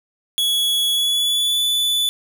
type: tone with pitch glide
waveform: 45% pulse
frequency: 3375 to 3478 Hz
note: G#7 to A7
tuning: +27 to -21 cents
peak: -16 dBFS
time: 0.38-2.09 s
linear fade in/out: 0 ms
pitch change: +52 cents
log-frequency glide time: 0.94-1.63 s
effects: none